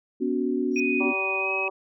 sine chord, B suspended second, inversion none, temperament equal with one note detuned, 246.9 / 283.7 / 370 Hz, B3 / C#4 / F#4, 0 / +40 / 0 cents, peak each -27 dBFS, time 0.2-1.13 s, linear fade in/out 20 ms
triangle tone with exponential growth, 5620 Hz, F8, 10 cents sharp, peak -30 dBFS, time 0.71-0.8 s, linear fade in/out 5 ms, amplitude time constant 19 ms
sine tone with pitch glide, 2489 to 2546 Hz, D#7 to D#7, 0 to +39 cents, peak -25 dBFS, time 0.76-1.68 s, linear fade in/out 2 ms, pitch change +39 cents, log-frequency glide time 1.39-1.51 s
harmonic tone, 191.8 Hz, G3, 37 cents flat, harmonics 2 / 3 / 4 / 5 / 6, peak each -32 / -34 / -35 / -36 / -37 dBFS, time 1-1.7 s, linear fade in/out 10 ms
effects none

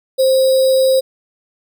sine tone with sample-and-hold, 526 Hz, C5, 9 cents sharp, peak -9 dBFS, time 0.18-1.01 s, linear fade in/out 20 ms, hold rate 4410 Hz, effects none

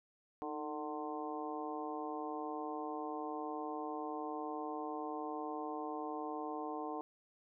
harmonic tone with a mistuned harmonic, 150 Hz, D3, 37 cents sharp, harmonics 2 / 3 / 4 / 5 / 6 / 7, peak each -44 / -45 / -51 / -44 / -48 / -47 dBFS, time 0.42-7.01 s, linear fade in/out 0 ms, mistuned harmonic 2, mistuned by +51 cents, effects none

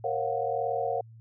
sine chord, Gb major seventh, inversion first, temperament equal with one note detuned, 466.2 / 542.6 / 698.5 / 740 Hz, Bb4 / Db5 / F5 / Gb5, 0 / -37 / 0 / 0 cents, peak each -32 dBFS, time 0.04-1.01 s, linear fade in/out 5 ms, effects added 113 Hz sine -47 dBFS peak until 1.2 s

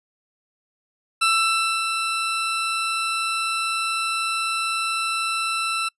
20% pulse tone with ADSR envelope, 1333 Hz, E6, 19 cents sharp, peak -11 dBFS, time 1.21-5.89 s, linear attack 12 ms, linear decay 600 ms, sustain -6 dB, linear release 10 ms, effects noise-tail reverb RT60 0.1 s tail -25 dB re dry + resampled to 24000 Hz

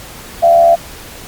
sine tone with frequency modulation, 680 Hz, F5, 46 cents flat, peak -4 dBFS, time 0.42-0.76 s, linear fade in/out 20 ms, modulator 76.6 Hz, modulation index 0.49, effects pink hiss -32 dBFS RMS until 1.27 s + MP3 96 kbps

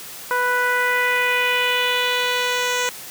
10% pulse tone with low-pass filter sweep, 493.9 Hz, B4, in tune, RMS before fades -20 dBFS, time 0.31-2.89 s, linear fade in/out 0 ms, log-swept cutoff 1300 to 6300 Hz, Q 2.4, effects white hiss -36 dBFS RMS until 3.1 s + high-pass 80 Hz 12 dB/octave

